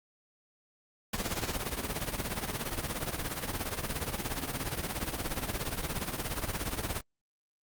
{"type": "noise with tremolo", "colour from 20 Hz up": "pink", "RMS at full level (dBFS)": -31, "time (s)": [1.13, 7.01], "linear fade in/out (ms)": 5, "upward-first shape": "triangle", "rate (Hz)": 17, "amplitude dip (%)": 80, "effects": ["Opus 48 kbps"]}